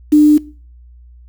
sine tone with quantisation, 299.8 Hz, D4, 36 cents sharp, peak -4 dBFS, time 0.12-0.38 s, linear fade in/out 10 ms, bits 5, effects noise-tail reverb RT60 0.4 s tail -21 dB re dry + added 60 Hz sine -38 dBFS peak until 1.28 s

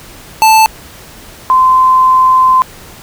square / sine tone pair in turn, 880 / 1033.2 Hz, A5 / C6, 0 / -22 cents, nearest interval minor third, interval 278 cents, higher second, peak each -4 dBFS, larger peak neither, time 0.42-0.66 / 1.5-2.62 s, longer second, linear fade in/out 0 ms, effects pink hiss -34 dBFS RMS until 3.02 s

